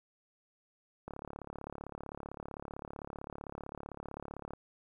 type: click train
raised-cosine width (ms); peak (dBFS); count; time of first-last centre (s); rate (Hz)
1; -28; 124; 1.08-4.535; 35.6
effects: 11-bit